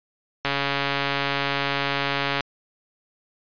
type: click train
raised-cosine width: 0.3 ms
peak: -7 dBFS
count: 275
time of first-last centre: 0.45-2.407 s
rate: 140 Hz
effects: resampled to 11025 Hz